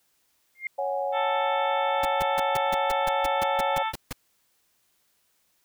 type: tone with exponential growth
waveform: sine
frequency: 2119 Hz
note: C7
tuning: 21 cents sharp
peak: -24 dBFS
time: 0.55-0.67 s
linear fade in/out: 2 ms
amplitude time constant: 26 ms
type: chord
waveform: sine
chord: C# suspended fourth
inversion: none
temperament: just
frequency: 554.4 / 739.2 / 831.5 Hz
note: C#5 / F#5 / G#5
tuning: 0 / -2 / +2 cents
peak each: -28 / -31 / -31 dBFS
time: 0.78-3.83 s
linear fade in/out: 10 ms
type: harmonic tone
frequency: 441.6 Hz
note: A4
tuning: 6 cents sharp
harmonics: 2 / 3 / 4 / 5 / 6 / 7 / 8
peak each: -27 / -32 / -38 / -36 / -43 / -45 / -39 dBFS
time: 1.12-3.93 s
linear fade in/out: 50 ms
type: noise bursts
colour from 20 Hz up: pink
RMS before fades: -32 dBFS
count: 13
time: 2.03-4.129 s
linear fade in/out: 5 ms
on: 23 ms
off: 150 ms
effects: white hiss -69 dBFS RMS until 5.64 s